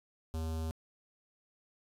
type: tone with notch filter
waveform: square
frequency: 80.3 Hz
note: E2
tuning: 45 cents flat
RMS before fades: -36 dBFS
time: 0.34-0.71 s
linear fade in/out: 0 ms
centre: 2000 Hz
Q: 0.9
effects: resampled to 32000 Hz + 11-bit